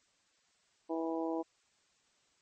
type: harmonic tone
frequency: 163.4 Hz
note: E3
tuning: 15 cents flat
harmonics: 2 / 3 / 4 / 5 / 6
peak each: -35 / -39 / -41 / -43 / -45 dBFS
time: 0.89-1.43 s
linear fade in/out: 20 ms
effects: white hiss -72 dBFS RMS until 2.41 s + MP3 32 kbps